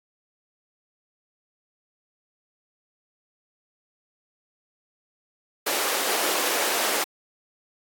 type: high-pass noise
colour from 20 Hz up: pink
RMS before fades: -25 dBFS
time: 5.66-7.04 s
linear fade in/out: 10 ms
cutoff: 360 Hz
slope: 24 dB/octave
effects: AAC 64 kbps